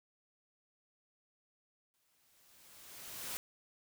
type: noise with exponential growth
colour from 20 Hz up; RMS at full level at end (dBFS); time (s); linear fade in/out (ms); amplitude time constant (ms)
white; -40; 1.94-3.37; 0; 310
effects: none